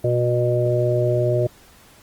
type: harmonic tone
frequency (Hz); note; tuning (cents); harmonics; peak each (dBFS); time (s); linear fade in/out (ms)
121.8; B2; -24; 1 / 3 / 4 / 5; -20 / -22 / -28 / -21; 0.04-1.47; 5
effects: pink hiss -50 dBFS RMS until 2.02 s + Opus 24 kbps